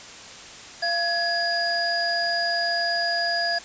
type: tone cluster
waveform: sine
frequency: 686 / 1680 / 4871 Hz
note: F5 / G#6 / D#8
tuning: -31 / +19 / -38 cents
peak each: -26 dBFS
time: 0.82-3.59 s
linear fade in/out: 10 ms
effects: white hiss -41 dBFS RMS until 3.64 s + resampled to 16000 Hz